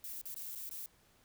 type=noise with dropouts; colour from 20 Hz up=violet; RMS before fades=-44 dBFS; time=0.04-0.86 s; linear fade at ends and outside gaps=1 ms; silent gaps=0.214-0.255 / 0.344-0.362 / 0.551-0.556 / 0.693-0.711 s; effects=pink hiss -68 dBFS RMS until 1.24 s